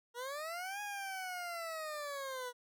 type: linear two-way sweep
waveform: 20% pulse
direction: up then down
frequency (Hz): 466.2 to 830.6 to 484.6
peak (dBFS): -35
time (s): 0.14-2.53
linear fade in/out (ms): 50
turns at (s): 0.81
effects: none